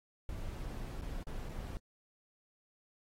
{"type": "noise with dropouts", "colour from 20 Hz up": "brown", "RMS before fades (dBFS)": -41, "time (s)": [0.29, 1.77], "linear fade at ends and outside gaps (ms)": 1, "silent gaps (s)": [[1.013, 1.019], [1.229, 1.27], [1.487, 1.492]], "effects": ["AAC 48 kbps"]}